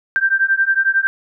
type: beating tone pair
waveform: sine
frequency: 1568 / 1579 Hz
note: G6 / G6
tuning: 0 / +12 cents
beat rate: 11 Hz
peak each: -16 dBFS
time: 0.16-1.07 s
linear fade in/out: 0 ms
effects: none